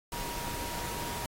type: tone in noise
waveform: sine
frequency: 950 Hz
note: A#5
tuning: 33 cents sharp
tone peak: -40 dBFS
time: 0.12-1.26 s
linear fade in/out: 2 ms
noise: pink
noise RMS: -38 dBFS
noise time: 0.12-1.26 s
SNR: -5 dB
effects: AAC 48 kbps